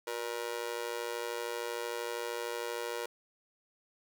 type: tone with amplitude modulation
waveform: sawtooth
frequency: 475.4 Hz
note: A#4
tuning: 34 cents sharp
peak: -27 dBFS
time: 0.07-3.06 s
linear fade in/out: 5 ms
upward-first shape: sine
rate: 113 Hz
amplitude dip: 100%
effects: none